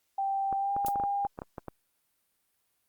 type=tone with pitch glide; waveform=sine; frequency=784 to 803.3 Hz; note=G5 to G5; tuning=0 to +42 cents; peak=-27 dBFS; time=0.18-1.27 s; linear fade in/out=5 ms; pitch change=+42 cents; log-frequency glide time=0.56-0.76 s
type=clicks; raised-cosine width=1 ms; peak=-23 dBFS; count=12; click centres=0.527 / 0.765 / 0.848 / 0.884 / 0.958 / 0.999 / 1.037 / 1.25 / 1.389 / 1.419 / 1.582 / 1.683 s
type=noise with exponential decay; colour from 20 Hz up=violet; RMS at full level=-30 dBFS; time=0.86-0.95 s; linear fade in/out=2 ms; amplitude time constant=19 ms
effects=white hiss -75 dBFS RMS until 2.88 s + Opus 48 kbps